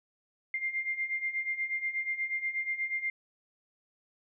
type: beating tone pair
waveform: sine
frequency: 2100 / 2108.3 Hz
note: C7 / C7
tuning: +6 / +13 cents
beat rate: 8.3 Hz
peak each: -36 / -32 dBFS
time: 0.54-3.1 s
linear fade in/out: 2 ms
effects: none